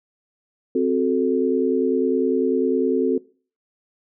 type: chord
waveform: sine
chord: F# diminished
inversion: second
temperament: equal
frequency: 261.6 / 370 / 440 Hz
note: C4 / F#4 / A4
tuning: 0 / 0 / 0 cents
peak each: -21 / -21 / -21 dBFS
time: 0.75-3.18 s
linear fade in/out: 5 ms
effects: noise-tail reverb RT60 0.4 s tail -21 dB re dry